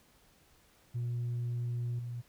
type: tone with level steps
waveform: sine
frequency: 120.3 Hz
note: B2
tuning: 45 cents flat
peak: -30 / -36 dBFS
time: 0.94-2.22 s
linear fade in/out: 20 ms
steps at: 1.99 s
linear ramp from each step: 2 ms
effects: tanh soft clip ceiling -30 dBFS + pink hiss -65 dBFS RMS until 2.28 s